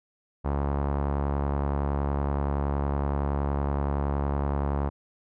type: tone with low-pass filter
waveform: sawtooth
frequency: 70.7 Hz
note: C#2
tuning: 35 cents sharp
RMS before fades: -27 dBFS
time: 0.44-4.9 s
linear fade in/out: 20 ms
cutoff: 990 Hz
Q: 1.8
effects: none